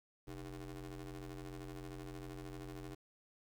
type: ring-modulated tone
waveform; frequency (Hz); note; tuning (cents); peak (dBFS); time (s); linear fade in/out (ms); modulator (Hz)
25% pulse; 89.8; F2; +49; -39; 0.27-2.95; 10; 218
effects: 12-bit